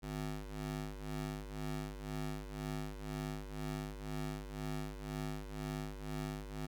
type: ring-modulated tone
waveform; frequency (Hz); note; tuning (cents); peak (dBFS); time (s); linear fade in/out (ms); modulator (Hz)
20% pulse; 101.6; G#2; -38; -32; 0.02-6.67; 20; 51.8
effects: none

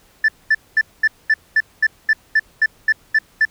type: tone bursts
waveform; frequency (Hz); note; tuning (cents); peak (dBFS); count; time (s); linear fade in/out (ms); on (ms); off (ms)
sine; 1760; A6; 0; -8; 13; 0.24-3.452; 5; 44; 220
effects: tanh soft clip ceiling -9 dBFS + pink hiss -53 dBFS RMS until 3.5 s

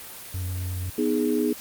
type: tone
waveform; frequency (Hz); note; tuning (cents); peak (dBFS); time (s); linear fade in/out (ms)
triangle; 90.9; F#2; -30; -25; 0.34-0.9; 5
type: chord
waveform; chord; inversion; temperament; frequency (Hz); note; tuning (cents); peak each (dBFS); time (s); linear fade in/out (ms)
sine; G# minor; first; equal; 246.9 / 311.1 / 415.3; B3 / D#4 / G#4; 0 / 0 / 0; -25; 0.98-1.53; 5
effects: white hiss -40 dBFS RMS until 1.6 s + Opus 32 kbps

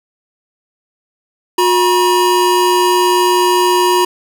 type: tone pair together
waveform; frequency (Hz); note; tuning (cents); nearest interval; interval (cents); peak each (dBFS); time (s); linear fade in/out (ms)
square; 360.3 / 962; F#4 / B5; -46 / -46; octave + perfect fourth; 1700; -13; 1.58-4.05; 5
effects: none

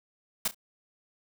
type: noise with echo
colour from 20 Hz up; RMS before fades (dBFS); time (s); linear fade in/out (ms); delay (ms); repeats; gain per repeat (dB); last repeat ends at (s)
white; -27; 0.45-0.48; 5; 33; 2; -14; 0.546
effects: none

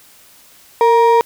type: ring-modulated tone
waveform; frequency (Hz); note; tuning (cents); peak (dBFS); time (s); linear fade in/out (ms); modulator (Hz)
triangle; 703; F5; +11; -3; 0.81-1.21; 0; 243
effects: white hiss -46 dBFS RMS until 1.25 s

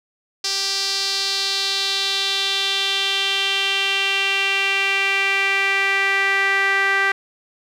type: tone with band-pass filter sweep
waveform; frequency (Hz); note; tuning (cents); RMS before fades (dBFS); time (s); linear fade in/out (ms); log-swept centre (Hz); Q
sawtooth; 392; G4; 0; -20; 0.44-7.12; 5; 5000 to 1800; 3.6
effects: none

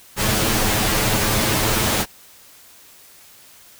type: noise with comb filter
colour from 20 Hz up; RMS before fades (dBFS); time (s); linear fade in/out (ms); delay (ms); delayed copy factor
pink; -19; 0.16-2.06; 50; 9.3; +0.7
effects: white hiss -47 dBFS RMS until 3.79 s

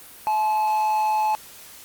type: tone with amplitude modulation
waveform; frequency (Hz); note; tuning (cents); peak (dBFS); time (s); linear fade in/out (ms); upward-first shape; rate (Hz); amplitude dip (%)
triangle; 860; A5; -40; -15; 0.27-1.35; 0; sine; 191; 40
effects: white hiss -44 dBFS RMS until 1.84 s + Opus 32 kbps

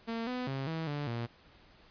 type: tone with pitch steps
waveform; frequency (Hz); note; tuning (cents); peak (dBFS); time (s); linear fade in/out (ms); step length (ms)
sawtooth; 228.6 / 250.6 / 135 / 162 / 145.8 / 117.5; A#3 / B3 / C#3 / E3 / D3 / A#2; -34 / +25 / -45 / -30 / -12 / +14; -30; 0.07-1.27; 20; 200
effects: pink hiss -60 dBFS RMS until 1.9 s + resampled to 11025 Hz

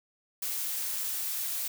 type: noise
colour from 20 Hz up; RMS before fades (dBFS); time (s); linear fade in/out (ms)
blue; -33; 0.42-1.68; 5
effects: none

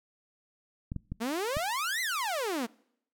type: clicks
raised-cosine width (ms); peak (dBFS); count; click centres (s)
5; -22; 4; 0.919 / 0.963 / 1.12 / 1.569
type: exponential two-way sweep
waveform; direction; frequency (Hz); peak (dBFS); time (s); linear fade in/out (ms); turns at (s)
sawtooth; up then down; 215.2 to 2093 to 215.2; -26; 1.2-2.67; 20; 2.01
effects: noise-tail reverb RT60 0.7 s tail -24 dB re dry

